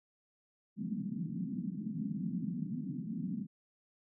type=band-pass noise; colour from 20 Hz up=pink; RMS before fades=-38 dBFS; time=0.76-3.47 s; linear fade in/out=50 ms; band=160 to 250 Hz; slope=48 dB/octave; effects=none